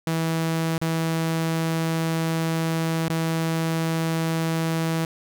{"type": "tone with dropouts", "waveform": "sawtooth", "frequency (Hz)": 163, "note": "E3", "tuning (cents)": -19, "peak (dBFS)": -18, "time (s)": [0.07, 5.05], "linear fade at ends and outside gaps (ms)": 2, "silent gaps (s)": [[0.78, 0.815], [3.083, 3.098]], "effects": []}